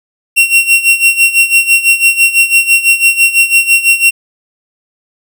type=tone with tremolo; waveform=45% pulse; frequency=2735 Hz; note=F7; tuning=37 cents flat; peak=-3 dBFS; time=0.36-4.11 s; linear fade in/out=20 ms; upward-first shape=sine; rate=6 Hz; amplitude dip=80%; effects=none